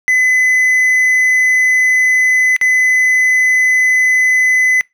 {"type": "tone with dropouts", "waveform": "triangle", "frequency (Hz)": 2017, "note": "B6", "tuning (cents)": 36, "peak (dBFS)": -7, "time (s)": [0.08, 4.81], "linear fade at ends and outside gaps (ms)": 0, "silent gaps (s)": [2.564, 2.613], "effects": ["noise-tail reverb RT60 0.2 s tail -25 dB re dry"]}